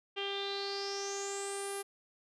sawtooth tone with low-pass filter sweep, 397.2 Hz, G4, 23 cents sharp, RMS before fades -38 dBFS, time 0.16-1.83 s, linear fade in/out 20 ms, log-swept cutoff 3000 to 11000 Hz, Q 8.3, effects none

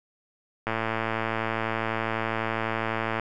click train, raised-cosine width 0.5 ms, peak -12 dBFS, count 284, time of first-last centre 0.67-3.197 s, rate 112 Hz, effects none

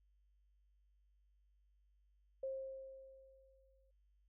sine tone with exponential decay, 533 Hz, C5, 32 cents sharp, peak -38 dBFS, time 2.43-3.91 s, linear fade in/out 5 ms, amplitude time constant 320 ms, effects added 50 Hz sine -70 dBFS peak until 4.28 s

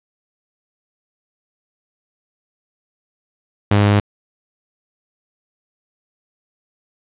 sawtooth tone, 102.6 Hz, G#2, 21 cents flat, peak -7 dBFS, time 3.71-4 s, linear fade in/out 5 ms, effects resampled to 8000 Hz + 7-bit

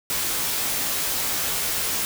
white noise with comb filter, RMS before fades -25 dBFS, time 0.1-2.05 s, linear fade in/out 0 ms, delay 16 ms, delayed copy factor -0.6, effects none

